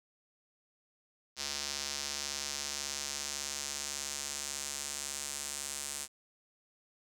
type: tone with band-pass filter sweep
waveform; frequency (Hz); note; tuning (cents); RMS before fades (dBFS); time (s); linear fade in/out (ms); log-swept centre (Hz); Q
square; 70.9; C#2; +40; -39; 1.36-6.08; 50; 5400 to 8100; 2
effects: none